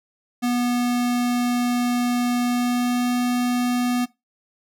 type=tone with pitch glide; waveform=square; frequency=243.8 to 245.6 Hz; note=B3 to B3; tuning=-22 to -9 cents; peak=-20 dBFS; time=0.42-4.06 s; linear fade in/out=20 ms; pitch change=+13 cents; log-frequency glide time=2.44-3.14 s; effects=noise-tail reverb RT60 0.2 s tail -19 dB re dry